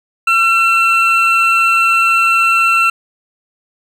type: tone pair together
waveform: triangle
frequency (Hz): 1353 / 2694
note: E6 / E7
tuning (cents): +45 / +37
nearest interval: octave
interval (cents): 1192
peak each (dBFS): -10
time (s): 0.27-2.9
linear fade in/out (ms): 5
effects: none